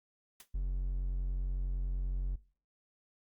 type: noise with exponential decay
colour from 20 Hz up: white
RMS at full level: -47 dBFS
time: 0.4-0.49 s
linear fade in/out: 2 ms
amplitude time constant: 18 ms
type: tone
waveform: triangle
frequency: 45.36 Hz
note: F#1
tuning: 34 cents flat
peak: -29 dBFS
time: 0.54-2.36 s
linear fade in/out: 10 ms
effects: noise-tail reverb RT60 0.4 s tail -21 dB re dry + Opus 48 kbps